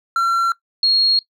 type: tone pair in turn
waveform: triangle / sine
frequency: 1361 / 4285 Hz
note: F6 / C8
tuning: -45 / +40 cents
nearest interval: octave + minor sixth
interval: 1985 cents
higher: second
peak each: -12 dBFS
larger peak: neither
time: 0.16-0.52 / 0.83-1.19 s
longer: neither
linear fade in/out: 2 ms
effects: noise-tail reverb RT60 0.1 s tail -18 dB re dry